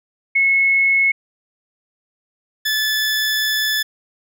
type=tone pair in turn; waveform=sine / 20% pulse; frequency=2186 / 1735 Hz; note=C#7 / A6; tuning=-25 / -25 cents; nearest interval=major third; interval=400 cents; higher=first; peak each=-12 dBFS; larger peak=neither; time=0.35-1.12 / 2.65-3.83 s; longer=second; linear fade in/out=10 ms; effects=none